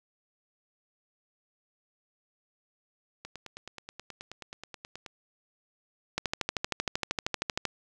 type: two click trains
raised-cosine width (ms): 0.2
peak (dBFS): -11 / -24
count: 20 / 18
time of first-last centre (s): 6.18-7.653 / 3.25-5.062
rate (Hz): 12.9 / 9.38
effects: none